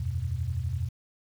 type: chord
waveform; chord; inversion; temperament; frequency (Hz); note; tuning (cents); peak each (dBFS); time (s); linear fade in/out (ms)
sine; E suspended second; none; equal with one note detuned; 80.48 / 92.5 / 123.47; E2 / F#2 / B2; -41 / 0 / 0; -32; 0-0.89; 5
effects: 9-bit